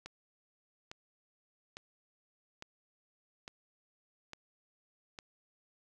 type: click train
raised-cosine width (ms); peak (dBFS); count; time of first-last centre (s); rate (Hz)
0.2; -27; 7; 0.06-5.188; 1.17
effects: none